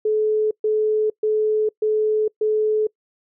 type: tone bursts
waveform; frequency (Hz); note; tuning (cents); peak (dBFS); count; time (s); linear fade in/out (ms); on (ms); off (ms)
sine; 430; A4; -40; -16; 5; 0.05-2.87; 5; 460; 130
effects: noise-tail reverb RT60 0.1 s tail -25 dB re dry